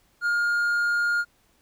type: tone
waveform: triangle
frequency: 1417 Hz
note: F6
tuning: 25 cents sharp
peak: -19 dBFS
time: 0.21-1.25 s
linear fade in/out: 50 ms
effects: pink hiss -64 dBFS RMS until 1.61 s